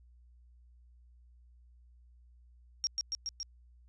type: tone with echo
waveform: sine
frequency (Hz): 5588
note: F8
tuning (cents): 0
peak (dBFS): -28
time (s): 2.84-2.87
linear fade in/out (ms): 0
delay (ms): 140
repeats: 4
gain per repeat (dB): -2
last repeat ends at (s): 3.43
effects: added 60 Hz sine -57 dBFS peak until 3.88 s + resampled to 22050 Hz